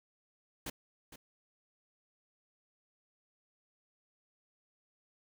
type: noise with echo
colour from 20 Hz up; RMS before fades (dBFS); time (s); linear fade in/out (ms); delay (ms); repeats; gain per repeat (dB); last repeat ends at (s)
pink; -40; 0.66-0.7; 5; 460; 1; -12; 1.16
effects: none